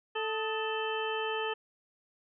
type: harmonic tone with a mistuned harmonic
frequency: 440 Hz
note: A4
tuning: in tune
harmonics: 1 / 2 / 3 / 4 / 6 / 7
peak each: -34 / -37 / -40 / -40 / -40 / -40 dBFS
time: 0.15-1.54 s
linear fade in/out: 10 ms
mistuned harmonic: 3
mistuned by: -61 cents
effects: none